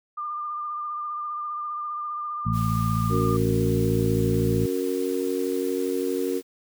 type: tone with vibrato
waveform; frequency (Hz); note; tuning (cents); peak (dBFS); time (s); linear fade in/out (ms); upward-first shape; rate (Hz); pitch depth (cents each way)
sine; 1200; D6; +37; -28; 0.17-3.37; 10; sine; 15; 22
type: harmonic tone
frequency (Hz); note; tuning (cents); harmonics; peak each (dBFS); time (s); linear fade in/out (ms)
55.8; A1; +25; 1 / 2 / 3 / 4; -32 / -24 / -27 / -30; 2.45-4.67; 20
type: noise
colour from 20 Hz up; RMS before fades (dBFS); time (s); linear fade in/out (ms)
white; -42; 2.52-6.43; 50
type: chord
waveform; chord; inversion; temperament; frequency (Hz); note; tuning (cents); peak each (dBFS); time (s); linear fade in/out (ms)
sine; F# major; second; just; 277.5 / 370 / 462.5; C#4 / F#4 / A#4; +2 / 0 / -14; -28 / -27 / -28; 3.09-6.42; 50
effects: none